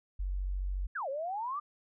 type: tone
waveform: sine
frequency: 46.96 Hz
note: F#1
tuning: 26 cents sharp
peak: -31 dBFS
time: 0.19-0.87 s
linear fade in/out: 10 ms
type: exponential two-way sweep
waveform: sine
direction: down then up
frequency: 1760 to 523.3 to 1220 Hz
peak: -33 dBFS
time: 0.95-1.6 s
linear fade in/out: 10 ms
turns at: 1.09 s
effects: none